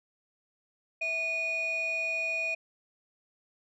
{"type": "tone pair together", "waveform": "sine", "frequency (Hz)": [654.7, 2462], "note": ["E5", "D#7"], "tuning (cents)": [-12, -19], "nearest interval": "octave + major seventh", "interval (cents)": 2293, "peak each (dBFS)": [-35, -27], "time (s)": [1.01, 2.55], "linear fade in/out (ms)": 10, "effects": ["tanh soft clip ceiling -26 dBFS"]}